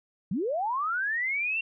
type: linear sweep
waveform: sine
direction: up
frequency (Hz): 153.8 to 2750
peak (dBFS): -26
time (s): 0.31-1.61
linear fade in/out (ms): 5
effects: none